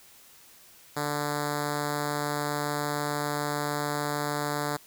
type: tone with notch filter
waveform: 5% pulse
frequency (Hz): 146.83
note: D3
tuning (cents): 0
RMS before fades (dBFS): -30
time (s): 0.96-4.77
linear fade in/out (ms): 10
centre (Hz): 2600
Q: 1.2
effects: white hiss -54 dBFS RMS until 4.86 s